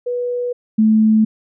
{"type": "tone pair in turn", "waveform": "sine", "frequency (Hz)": [489.1, 217.9], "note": ["B4", "A3"], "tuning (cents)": [-17, -17], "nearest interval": "octave + major second", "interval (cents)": 1400, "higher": "first", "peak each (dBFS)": [-18, -9], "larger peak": "second", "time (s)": [[0.06, 0.53], [0.78, 1.25]], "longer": "neither", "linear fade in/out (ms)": 10, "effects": []}